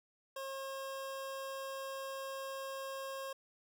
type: tone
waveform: 25% pulse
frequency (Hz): 539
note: C#5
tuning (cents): -49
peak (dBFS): -37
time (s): 0.36-3.33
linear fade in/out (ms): 5
effects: none